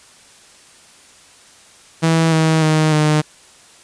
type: tone with pitch steps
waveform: sawtooth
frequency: 163.1 / 159.47 / 155.91 / 152.44 Hz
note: E3 / D#3 / D#3 / D#3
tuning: -18 / +43 / +4 / -35 cents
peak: -8 dBFS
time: 2.02-3.22 s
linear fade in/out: 20 ms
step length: 300 ms
effects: white hiss -46 dBFS RMS until 3.83 s + resampled to 22050 Hz